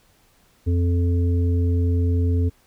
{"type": "harmonic tone", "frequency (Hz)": 87, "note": "F2", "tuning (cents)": -6, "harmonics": [1, 3, 5], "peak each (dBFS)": [-17, -27, -31], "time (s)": [0.66, 2.5], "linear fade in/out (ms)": 20, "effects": ["pink hiss -59 dBFS RMS until 2.66 s"]}